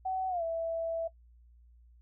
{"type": "tone with pitch glide", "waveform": "sine", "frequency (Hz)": [754, 660.2], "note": ["F#5", "E5"], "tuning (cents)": [32, 2], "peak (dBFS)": -30, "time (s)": [0.05, 1.08], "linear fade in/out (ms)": 10, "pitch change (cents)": -230, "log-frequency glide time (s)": [0.29, 0.43], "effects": ["noise-tail reverb RT60 0.1 s tail -20 dB re dry", "added 59 Hz sine -56 dBFS peak until 2.01 s"]}